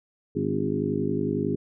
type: harmonic tone with a mistuned harmonic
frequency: 51 Hz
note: G#1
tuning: 31 cents flat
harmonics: 2 / 3 / 4 / 5 / 6 / 7 / 8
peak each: -36 / -31 / -32 / -30 / -32 / -31 / -30 dBFS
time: 0.35-1.56 s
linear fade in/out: 10 ms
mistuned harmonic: 6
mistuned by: -47 cents
effects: none